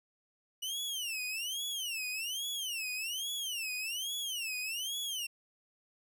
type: tone with vibrato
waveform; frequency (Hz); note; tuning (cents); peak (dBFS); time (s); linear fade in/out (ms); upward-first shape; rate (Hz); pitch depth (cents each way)
sawtooth; 2899; F#7; -36; -32; 0.62-5.27; 10; sine; 1.2; 270
effects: none